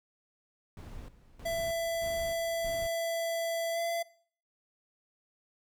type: noise with tremolo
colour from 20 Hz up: brown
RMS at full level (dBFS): -44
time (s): 0.77-2.87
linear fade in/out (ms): 2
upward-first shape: square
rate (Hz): 1.6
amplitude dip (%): 80
type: tone with pitch glide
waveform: square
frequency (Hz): 667 to 676.3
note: E5 to E5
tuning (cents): +20 to +44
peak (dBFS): -31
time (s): 1.45-4.03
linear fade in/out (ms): 10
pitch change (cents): +24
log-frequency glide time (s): 3.73-3.79
effects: noise-tail reverb RT60 0.5 s tail -20 dB re dry